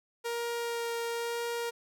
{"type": "tone with vibrato", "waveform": "sawtooth", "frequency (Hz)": 468.5, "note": "A#4", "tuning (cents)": 9, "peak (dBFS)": -28, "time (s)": [0.24, 1.71], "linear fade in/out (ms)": 20, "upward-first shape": "sine", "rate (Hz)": 1, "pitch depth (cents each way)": 9, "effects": []}